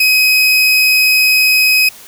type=tone; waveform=30% pulse; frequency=2527 Hz; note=D#7; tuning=26 cents sharp; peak=-5 dBFS; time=0-1.89 s; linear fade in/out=5 ms; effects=white hiss -37 dBFS RMS until 2.07 s